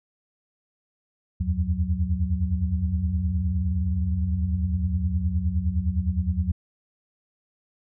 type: tone cluster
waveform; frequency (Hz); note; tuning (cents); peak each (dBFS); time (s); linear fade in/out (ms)
sine; 74.5 / 84.1 / 93.9 / 183.5; D2 / E2 / F#2 / F#3; +25 / +35 / +26 / -14; -27 / -25 / -30 / -29; 1.4-6.52; 10
effects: none